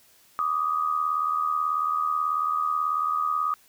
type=tone pair together; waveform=sine; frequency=1166.2 / 1244.5 Hz; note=D6 / D#6; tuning=-13 / 0 cents; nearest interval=minor second; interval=113 cents; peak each=-28 / -24 dBFS; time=0.39-3.54 s; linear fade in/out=0 ms; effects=white hiss -58 dBFS RMS until 3.68 s